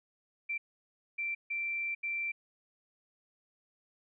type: tone bursts at uneven times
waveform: sine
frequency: 2349 Hz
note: D7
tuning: in tune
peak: -32 dBFS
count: 4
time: 0.49-0.58 / 1.18-1.35 / 1.5-1.95 / 2.03-2.32 s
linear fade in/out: 10 ms
effects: none